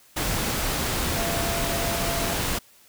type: tone in noise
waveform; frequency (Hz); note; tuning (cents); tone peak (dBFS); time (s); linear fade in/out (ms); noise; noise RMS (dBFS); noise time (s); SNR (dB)
sine; 679; F5; -49; -31; 1.16-2.34; 10; pink; -26; 0.16-2.59; -8
effects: white hiss -55 dBFS RMS until 2.88 s